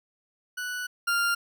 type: tone pair in turn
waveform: 40% pulse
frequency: 1480 / 1396.9 Hz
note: F#6 / F6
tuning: 0 / 0 cents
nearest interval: minor second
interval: 100 cents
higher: first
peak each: -30 / -22 dBFS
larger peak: second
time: 0.57-0.87 / 1.07-1.35 s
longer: first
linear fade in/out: 10 ms
effects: none